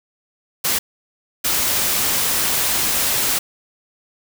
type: noise bursts at uneven times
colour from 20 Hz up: white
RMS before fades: -19 dBFS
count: 2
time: 0.64-0.79 / 1.44-3.39 s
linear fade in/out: 10 ms
effects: none